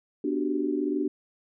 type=chord; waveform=sine; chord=G major seventh; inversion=first; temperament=equal; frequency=246.9 / 293.7 / 370 / 392 Hz; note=B3 / D4 / F#4 / G4; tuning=0 / 0 / 0 / 0 cents; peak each=-33 / -27 / -31 / -33 dBFS; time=0.24-1.08 s; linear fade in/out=5 ms; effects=none